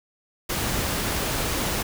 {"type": "noise", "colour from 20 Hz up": "pink", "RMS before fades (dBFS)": -26, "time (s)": [0.49, 1.83], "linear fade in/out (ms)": 10, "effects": []}